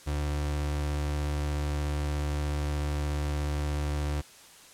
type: tone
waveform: 35% pulse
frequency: 73.6 Hz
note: D2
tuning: 4 cents sharp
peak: -26 dBFS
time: 0.06-4.22 s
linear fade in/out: 20 ms
effects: white hiss -52 dBFS RMS until 4.73 s + low-pass 10000 Hz 12 dB/octave